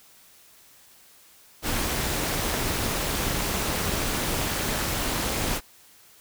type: noise with amplitude modulation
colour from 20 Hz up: pink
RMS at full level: -24 dBFS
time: 1.62-5.61 s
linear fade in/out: 50 ms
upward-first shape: sine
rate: 262 Hz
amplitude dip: 65%
effects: white hiss -54 dBFS RMS until 6.2 s